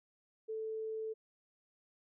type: tone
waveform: sine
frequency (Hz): 440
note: A4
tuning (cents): 0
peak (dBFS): -37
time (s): 0.48-1.14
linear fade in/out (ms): 20
effects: none